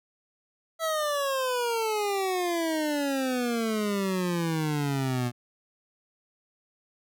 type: exponential sweep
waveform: 25% pulse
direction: down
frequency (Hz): 659.3 to 120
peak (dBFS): -22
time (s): 0.79-5.32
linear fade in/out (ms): 50
effects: none